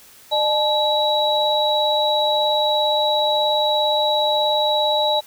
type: tone cluster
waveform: sine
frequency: 605 / 862 / 3894 Hz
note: D#5 / A5 / B7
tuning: -49 / -36 / -25 cents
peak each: -20 / -21 / -20 dBFS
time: 0.31-5.21 s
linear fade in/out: 20 ms
effects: white hiss -47 dBFS RMS until 5.26 s